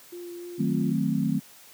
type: tone with vibrato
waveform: sine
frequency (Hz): 349.2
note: F4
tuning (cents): 0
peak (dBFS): -36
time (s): 0.12-0.92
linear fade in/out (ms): 10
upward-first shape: triangle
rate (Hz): 3.5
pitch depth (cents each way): 15
type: chord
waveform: sine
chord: D# diminished seventh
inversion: none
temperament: equal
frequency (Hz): 155.56 / 185 / 220 / 261.6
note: D#3 / F#3 / A3 / C4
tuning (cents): 0 / 0 / 0 / 0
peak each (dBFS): -28 / -28 / -27 / -28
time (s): 0.58-1.4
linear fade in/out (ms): 20
effects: white hiss -51 dBFS RMS until 1.73 s + high-pass 100 Hz 12 dB/octave